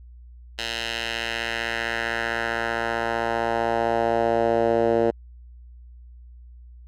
10% pulse tone with band-pass filter sweep, 115.5 Hz, A#2, 16 cents flat, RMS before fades -24 dBFS, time 0.58-5.11 s, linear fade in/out 10 ms, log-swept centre 3400 to 470 Hz, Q 1.6, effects added 60 Hz sine -42 dBFS peak until 6.87 s

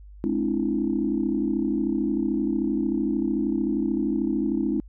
sine tone cluster, 210.4 / 263.7 / 299.9 / 333.1 Hz, G#3 / C4 / D4 / E4, +23 / +14 / +36 / +18 cents, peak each -27 dBFS, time 0.24-4.8 s, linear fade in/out 0 ms, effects tanh soft clip ceiling -12 dBFS + added 50 Hz sine -42 dBFS peak until 4.88 s

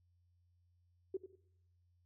sine tone with echo, 379.4 Hz, F#4, 43 cents sharp, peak -35 dBFS, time 1.14-1.17 s, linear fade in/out 5 ms, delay 93 ms, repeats 2, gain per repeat -12 dB, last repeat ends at 1.356 s, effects noise-tail reverb RT60 0.8 s tail -19 dB re dry + added 88 Hz sine -70 dBFS peak until 2.05 s

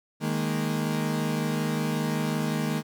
35% pulse chord, D# suspended fourth, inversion none, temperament equal, 155.56 / 207.7 / 233.1 Hz, D#3 / G#3 / A#3, 0 / 0 / 0 cents, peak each -27 / -30 / -28 dBFS, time 0.2-2.83 s, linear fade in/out 50 ms, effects none

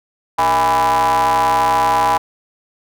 square ring-modulated tone, 87.31 Hz, F2, in tune, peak -10 dBFS, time 0.38-2.18 s, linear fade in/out 10 ms, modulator 906 Hz, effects none

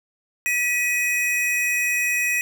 square tone pair together, 1945 / 2515 Hz, B6 / D#7, -27 / +18 cents, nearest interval major third, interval 445 cents, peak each -25 / -22 dBFS, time 0.46-2.41 s, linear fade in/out 0 ms, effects none

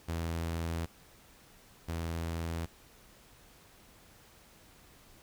sawtooth tone pair in turn, 83 / 83 Hz, E2 / E2, +12 / +12 cents, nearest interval unison, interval 0 cents, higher neither, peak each -29 / -30 dBFS, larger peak first, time 0.08-0.86 / 1.88-2.66 s, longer neither, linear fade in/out 10 ms, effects pink hiss -59 dBFS RMS until 5.22 s

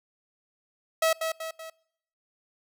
sawtooth tone with echo, 646 Hz, E5, 35 cents flat, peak -17 dBFS, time 1.02-1.13 s, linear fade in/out 5 ms, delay 190 ms, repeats 3, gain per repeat -6 dB, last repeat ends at 1.7 s, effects noise-tail reverb RT60 0.8 s tail -25 dB re dry

